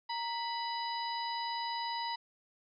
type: harmonic tone with a mistuned harmonic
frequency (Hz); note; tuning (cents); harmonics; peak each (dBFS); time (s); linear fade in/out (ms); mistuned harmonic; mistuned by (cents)
990; B5; +4; 1 / 2 / 3 / 4 / 5; -35 / -44 / -47 / -43 / -43; 0.09-2.16; 10; 1; -100
effects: MP3 96 kbps